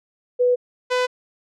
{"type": "tone pair in turn", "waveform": ["sine", "sawtooth"], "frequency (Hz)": [493.9, 501.1], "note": ["B4", "B4"], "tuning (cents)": [0, 25], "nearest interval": "unison", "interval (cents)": 25, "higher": "second", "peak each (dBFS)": -14, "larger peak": "neither", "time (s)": [[0.39, 0.56], [0.9, 1.07]], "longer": "neither", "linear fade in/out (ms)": 20, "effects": ["low-pass 5000 Hz 12 dB/octave"]}